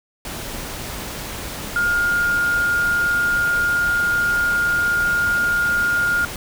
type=tone in noise; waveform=sine; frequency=1417 Hz; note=F6; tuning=25 cents sharp; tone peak=-16 dBFS; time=1.76-6.25 s; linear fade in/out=2 ms; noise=pink; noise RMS=-30 dBFS; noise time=0.25-6.36 s; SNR=+11 dB; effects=none